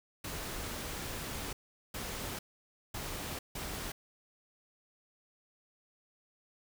pink noise bursts at uneven times, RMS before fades -40 dBFS, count 4, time 0.24-1.53 / 1.94-2.39 / 2.94-3.39 / 3.55-3.92 s, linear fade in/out 5 ms, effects none

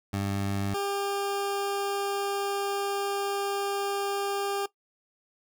20% pulse tone pair in turn, 99.2 / 399.6 Hz, G2 / G4, +21 / +33 cents, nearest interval 2 octaves, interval 2412 cents, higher second, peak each -23 dBFS, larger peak neither, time 0.13-0.74 / 0.74-4.66 s, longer second, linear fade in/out 5 ms, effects noise-tail reverb RT60 0.1 s tail -18 dB re dry

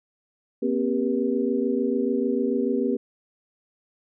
sine tone cluster, 239.4 / 266.2 / 395.9 / 480.8 Hz, A#3 / C4 / G4 / B4, +46 / +30 / +17 / -46 cents, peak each -26 / -26 / -26 / -29 dBFS, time 0.62-2.97 s, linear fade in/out 10 ms, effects none

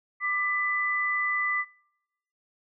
sine tone pair together, 1186 / 1994.6 Hz, D6 / B6, +17 / +17 cents, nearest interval major sixth, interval 900 cents, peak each -30 / -26 dBFS, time 0.2-1.65 s, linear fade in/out 50 ms, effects noise-tail reverb RT60 0.9 s tail -25 dB re dry

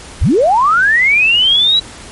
sine linear sweep, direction up, 30.38 to 3951 Hz, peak -7 dBFS, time 0.21-1.8 s, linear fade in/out 10 ms, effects pink hiss -33 dBFS RMS until 2.11 s + MP3 48 kbps

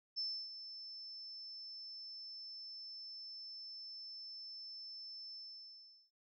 sine tone with ADSR envelope, 5290 Hz, E8, 5 cents sharp, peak -36 dBFS, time 0.16-6.11 s, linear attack 24 ms, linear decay 300 ms, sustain -11 dB, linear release 770 ms, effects none

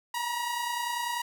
sawtooth tone pair together, 932.3 / 962.4 Hz, A#5 / B5, 0 / -45 cents, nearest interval minor second, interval 55 cents, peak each -32 / -27 dBFS, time 0.14-1.22 s, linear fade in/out 5 ms, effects none

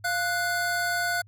square tone pair together, 698.5 / 1476.5 Hz, F5 / F#6, 0 / -4 cents, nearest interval octave + minor second, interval 1296 cents, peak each -30 / -27 dBFS, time 0.04-1.22 s, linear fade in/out 10 ms, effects added 103 Hz sine -50 dBFS peak until 1.27 s

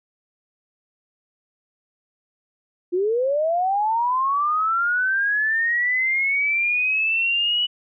sine linear sweep, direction up, 343 to 2960 Hz, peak -18 dBFS, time 2.92-7.67 s, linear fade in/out 20 ms, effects none

